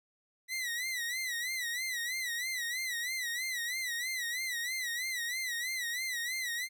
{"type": "tone with vibrato", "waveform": "sawtooth", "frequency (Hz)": 1975.5, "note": "B6", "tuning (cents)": 0, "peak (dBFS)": -30, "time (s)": [0.48, 6.69], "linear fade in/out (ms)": 50, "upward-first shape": "sine", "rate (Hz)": 3.1, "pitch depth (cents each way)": 110, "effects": []}